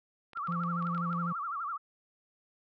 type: clicks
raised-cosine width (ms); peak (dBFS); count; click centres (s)
0.3; -34; 10; 0.333 / 0.373 / 0.473 / 0.523 / 0.636 / 0.825 / 0.87 / 0.948 / 0.979 / 1.13
type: tone with vibrato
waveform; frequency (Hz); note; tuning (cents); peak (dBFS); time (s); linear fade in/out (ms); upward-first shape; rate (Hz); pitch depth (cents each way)
sine; 1244.5; D#6; 0; -33; 0.35-1.78; 20; sine; 12; 190
type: tone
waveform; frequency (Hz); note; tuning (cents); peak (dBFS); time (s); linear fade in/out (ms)
triangle; 171.8; F3; -28; -30; 0.48-1.33; 10
effects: none